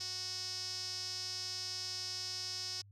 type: tone with band-pass filter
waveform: sawtooth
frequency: 369.3 Hz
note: F#4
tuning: 3 cents flat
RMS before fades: -41 dBFS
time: 0-2.82 s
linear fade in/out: 10 ms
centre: 5200 Hz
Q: 7.5
effects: added 100 Hz sine -56 dBFS peak until 2.91 s